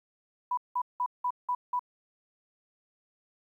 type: tone bursts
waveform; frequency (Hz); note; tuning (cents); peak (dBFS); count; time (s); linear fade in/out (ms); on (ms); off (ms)
sine; 987.8; B5; 0; -26; 6; 0.51-1.794; 5; 64; 180
effects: 11-bit